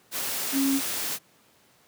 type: tone in noise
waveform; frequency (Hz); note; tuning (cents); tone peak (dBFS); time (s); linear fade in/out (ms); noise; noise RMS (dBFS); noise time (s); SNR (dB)
sine; 273; C#4; -26; -21; 0.52-0.81; 50; white; -30; 0.11-1.19; +6
effects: pink hiss -60 dBFS RMS until 1.87 s + high-pass 150 Hz 12 dB/octave